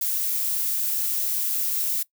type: noise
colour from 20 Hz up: violet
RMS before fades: -25 dBFS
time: 0.01-2.03 s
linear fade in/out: 5 ms
effects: noise-tail reverb RT60 0.1 s tail -20 dB re dry

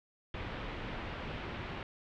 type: low-pass noise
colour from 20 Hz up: pink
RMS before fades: -41 dBFS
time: 0.34-1.83 s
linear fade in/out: 2 ms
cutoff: 3200 Hz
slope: 24 dB/octave
effects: none

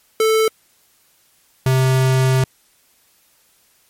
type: tone pair in turn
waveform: square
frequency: 440 / 130.81 Hz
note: A4 / C3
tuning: 0 / 0 cents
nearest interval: octave + major sixth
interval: 2100 cents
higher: first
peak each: -13 dBFS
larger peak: neither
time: 0.2-0.48 / 1.66-2.44 s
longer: second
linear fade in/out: 2 ms
effects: white hiss -57 dBFS RMS until 3.89 s + MP3 64 kbps

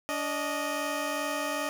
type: tone pair together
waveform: 15% pulse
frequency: 288.6 / 619.7 Hz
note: D4 / D#5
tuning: -30 / -7 cents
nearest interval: octave + minor second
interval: 1323 cents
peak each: -27 / -25 dBFS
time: 0.09-1.69 s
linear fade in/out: 0 ms
effects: none

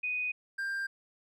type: tone pair in turn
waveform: sine / triangle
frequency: 2489 / 1589.6 Hz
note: D#7 / G6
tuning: 0 / +24 cents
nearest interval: minor sixth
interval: 776 cents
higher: first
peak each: -30 / -30 dBFS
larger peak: neither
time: 0.03-0.32 / 0.58-0.87 s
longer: neither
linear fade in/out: 10 ms
effects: none

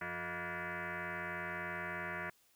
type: tone with frequency modulation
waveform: sine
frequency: 174.61 Hz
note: F3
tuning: in tune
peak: -38 dBFS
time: 0.01-2.3 s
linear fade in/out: 5 ms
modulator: 266 Hz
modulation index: 7.5
effects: white hiss -70 dBFS RMS until 2.55 s

